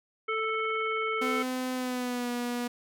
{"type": "harmonic tone", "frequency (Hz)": 440.6, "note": "A4", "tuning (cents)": 2, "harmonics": [1, 3, 5, 7], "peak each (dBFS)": [-32, -31, -33, -43], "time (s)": [0.28, 1.43], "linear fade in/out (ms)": 10}
{"type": "tone with pitch glide", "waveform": "sawtooth", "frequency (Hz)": [255.3, 242.4], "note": ["C4", "B3"], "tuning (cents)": [-42, -32], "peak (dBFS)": -26, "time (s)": [1.21, 2.68], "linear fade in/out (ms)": 10, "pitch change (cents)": -90, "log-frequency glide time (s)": [1.74, 2.3]}
{"effects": []}